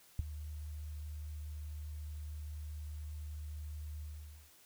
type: tone with ADSR envelope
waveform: sine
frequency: 75.4 Hz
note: D2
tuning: 46 cents sharp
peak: -25 dBFS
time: 0.19-4.51 s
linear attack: 3 ms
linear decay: 15 ms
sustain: -16 dB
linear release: 500 ms
effects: tanh soft clip ceiling -21 dBFS + white hiss -63 dBFS RMS until 4.65 s